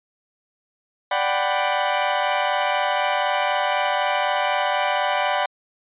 sawtooth chord, G major seventh, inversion second, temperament equal with one note detuned, 587.3 / 740 / 784 / 991.2 Hz, D5 / F#5 / G5 / B5, 0 / 0 / 0 / +6 cents, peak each -21 dBFS, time 1.11-5.46 s, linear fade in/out 5 ms, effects resampled to 8000 Hz

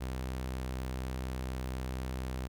sawtooth tone, 64.2 Hz, C2, 32 cents flat, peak -31 dBFS, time 0-2.48 s, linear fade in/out 20 ms, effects none

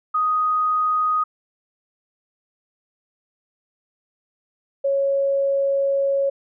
sine tone pair in turn, 1247 / 552.3 Hz, D#6 / C#5, +3 / -6 cents, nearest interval octave + major second, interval 1409 cents, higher first, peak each -17 dBFS, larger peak neither, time 0.14-1.24 / 4.84-6.3 s, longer second, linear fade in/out 10 ms, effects none

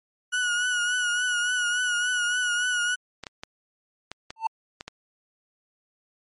35% pulse tone with vibrato, 1461 Hz, F#6, 22 cents flat, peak -21 dBFS, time 0.32-2.96 s, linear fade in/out 20 ms, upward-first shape triangle, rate 3.5 Hz, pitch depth 47 cents each way
clicks, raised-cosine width 0.2 ms, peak -18 dBFS, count 7, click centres 3.237 / 3.268 / 3.435 / 4.116 / 4.305 / 4.809 / 4.88 s
triangle tone with exponential growth, 893 Hz, A5, 25 cents sharp, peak -16 dBFS, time 4.36-4.47 s, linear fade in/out 5 ms, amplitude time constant 22 ms
effects MP3 48 kbps

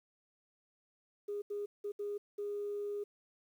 sine tone bursts at uneven times, 410 Hz, G#4, 22 cents flat, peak -35 dBFS, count 5, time 1.28-1.42 / 1.5-1.66 / 1.84-1.92 / 1.99-2.18 / 2.38-3.04 s, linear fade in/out 10 ms, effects tanh soft clip ceiling -31 dBFS + 11-bit

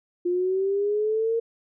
sine linear sweep, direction up, 349.4 to 462.5 Hz, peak -21 dBFS, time 0.25-1.4 s, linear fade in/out 10 ms, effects none

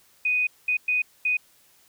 sine tone bursts at uneven times, 2489 Hz, D#7, in tune, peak -20 dBFS, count 4, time 0.25-0.47 / 0.68-0.77 / 0.88-1.02 / 1.25-1.37 s, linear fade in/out 5 ms, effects white hiss -59 dBFS RMS until 1.88 s

